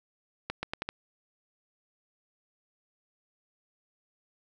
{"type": "accelerating click train", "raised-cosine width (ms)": 0.3, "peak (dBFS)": -16, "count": 5, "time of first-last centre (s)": [0.5, 0.89], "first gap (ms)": 130, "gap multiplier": 0.81, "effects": []}